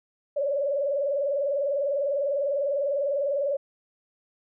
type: tone with vibrato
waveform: sine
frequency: 563 Hz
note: C#5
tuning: 27 cents sharp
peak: -23 dBFS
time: 0.36-3.57 s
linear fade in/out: 10 ms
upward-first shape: sine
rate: 20 Hz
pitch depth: 93 cents each way
effects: none